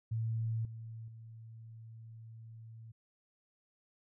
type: tone with level steps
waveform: sine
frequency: 112.8 Hz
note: A2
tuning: 44 cents sharp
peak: -32 / -43 / -48 dBFS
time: 0.11-2.92 s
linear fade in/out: 10 ms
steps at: 0.65 / 1.08 s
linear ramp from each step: 2 ms
effects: none